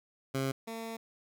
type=tone pair in turn; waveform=15% pulse; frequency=134.6 / 226.4 Hz; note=C3 / A3; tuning=+49 / +50 cents; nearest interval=major sixth; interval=901 cents; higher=second; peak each=-24 / -32 dBFS; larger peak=first; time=0.34-0.52 / 0.67-0.97 s; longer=second; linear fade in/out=10 ms; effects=none